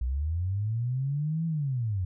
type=linear two-way sweep; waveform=sine; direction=up then down; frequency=58.27 to 166.6 to 87.1 Hz; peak=-26 dBFS; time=0.01-2.05 s; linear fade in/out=5 ms; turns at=1.46 s; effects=none